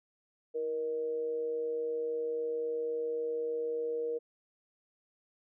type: tone with amplitude modulation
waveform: sine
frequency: 471.8 Hz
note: A#4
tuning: 21 cents sharp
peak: -29 dBFS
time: 0.54-4.19 s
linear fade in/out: 20 ms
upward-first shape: sine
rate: 148 Hz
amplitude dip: 45%
effects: none